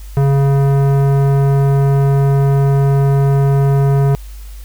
sine tone with tanh clipping, 138.59 Hz, C#3, in tune, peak -11 dBFS, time 0.17-4.15 s, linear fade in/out 0 ms, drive 16 dB, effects added 50 Hz sine -28 dBFS peak until 4.64 s + white hiss -44 dBFS RMS until 4.64 s

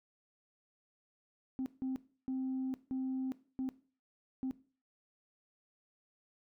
sine tone bursts at uneven times, 261.6 Hz, C4, in tune, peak -32 dBFS, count 6, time 1.59-1.66 / 1.82-1.96 / 2.28-2.74 / 2.91-3.32 / 3.59-3.69 / 4.43-4.51 s, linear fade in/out 0 ms, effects noise-tail reverb RT60 0.4 s tail -18 dB re dry + tanh soft clip ceiling -31 dBFS

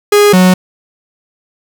45% pulse tone pair in turn, 412.6 / 183.79 Hz, G#4 / F#3, -11 / -11 cents, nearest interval octave + major second, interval 1400 cents, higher first, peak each -4 dBFS, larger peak neither, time 0.12-0.33 / 0.33-0.54 s, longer neither, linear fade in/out 5 ms, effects none

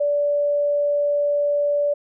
sine tone, 580 Hz, D5, 22 cents flat, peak -17 dBFS, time 0-1.94 s, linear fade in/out 10 ms, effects none

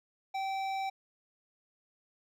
triangle tone with hard clipping, 774 Hz, G5, 22 cents flat, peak -34 dBFS, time 0.34-0.9 s, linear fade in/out 10 ms, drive 16 dB, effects none

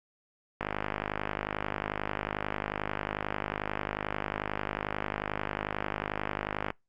click train, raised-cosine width 0.5 ms, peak -15 dBFS, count 313, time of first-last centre 0.61-6.704 s, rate 51.2 Hz, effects noise-tail reverb RT60 0.2 s tail -25 dB re dry + Opus 48 kbps

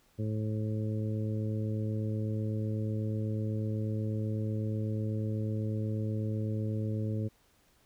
harmonic tone, 108.1 Hz, A2, 30 cents flat, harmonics 1 / 2 / 3 / 4 / 5, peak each -31 / -37 / -41 / -43 / -45 dBFS, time 0.18-7.29 s, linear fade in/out 20 ms, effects pink hiss -67 dBFS RMS until 7.85 s

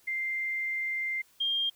sine tone pair in turn, 2093 / 3207 Hz, C7 / G7, 0 / +39 cents, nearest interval perfect fifth, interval 739 cents, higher second, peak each -29 / -26 dBFS, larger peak second, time 0.07-1.22 / 1.4-1.7 s, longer first, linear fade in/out 10 ms, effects white hiss -63 dBFS RMS until 1.75 s

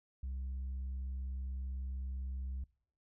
sine tone, 65.41 Hz, C2, in tune, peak -35 dBFS, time 0.23-2.64 s, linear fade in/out 5 ms, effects noise-tail reverb RT60 0.6 s tail -25 dB re dry + tanh soft clip ceiling -36 dBFS

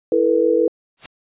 sine chord, E suspended fourth, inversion none, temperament equal with one note detuned, 329.6 / 440 / 486.2 Hz, E4 / A4 / B4, 0 / 0 / -27 cents, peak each -19 / -18 / -16 dBFS, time 0.12-0.68 s, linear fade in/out 2 ms
white noise with exponential growth, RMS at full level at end -28 dBFS, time 0.97-1.06 s, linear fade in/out 1 ms, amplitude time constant 19 ms
effects resampled to 8000 Hz

